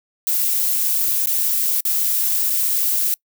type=noise with dropouts; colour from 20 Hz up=violet; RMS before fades=-19 dBFS; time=0.27-3.14 s; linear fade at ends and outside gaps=0 ms; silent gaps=1.259-1.271 / 1.805-1.852 / 2.498-2.503 s; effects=noise-tail reverb RT60 0.1 s tail -26 dB re dry